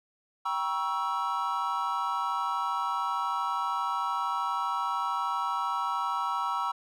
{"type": "chord", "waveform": "triangle", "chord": "G diminished seventh", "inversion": "none", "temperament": "equal with one note detuned", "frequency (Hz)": [784, 955.8, 1108.7, 1318.5], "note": ["G5", "Bb5", "Db6", "Fb6"], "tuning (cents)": [0, 43, 0, 0], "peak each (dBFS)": [-35, -30, -32, -30], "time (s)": [0.45, 6.72], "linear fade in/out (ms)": 10, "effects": []}